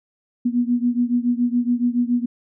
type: beating tone pair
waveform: sine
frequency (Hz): 239.9 / 247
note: A#3 / B3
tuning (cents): +50 / 0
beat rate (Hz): 7.1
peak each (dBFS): -19 / -21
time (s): 0.45-2.26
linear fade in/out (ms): 10
effects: none